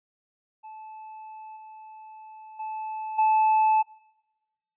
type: tone with level steps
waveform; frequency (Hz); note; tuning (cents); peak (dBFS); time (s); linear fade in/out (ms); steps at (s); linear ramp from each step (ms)
triangle; 870; A5; -20; -38 / -41 / -29 / -16; 0.63-3.83; 20; 1.56 / 2.59 / 3.18; 10
effects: noise-tail reverb RT60 1.0 s tail -23 dB re dry + resampled to 8000 Hz